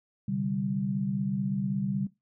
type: chord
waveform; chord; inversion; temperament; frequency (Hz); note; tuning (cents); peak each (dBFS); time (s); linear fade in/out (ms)
sine; C suspended second; none; equal; 130.81 / 146.83 / 196; C3 / D3 / G3; 0 / 0 / 0; -34 / -33 / -29; 0.28-2.07; 5
effects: noise-tail reverb RT60 0.2 s tail -19 dB re dry